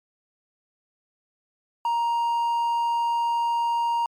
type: tone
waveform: triangle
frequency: 937 Hz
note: A#5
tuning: 9 cents sharp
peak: -19 dBFS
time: 1.85-4.06 s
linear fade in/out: 2 ms
effects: MP3 96 kbps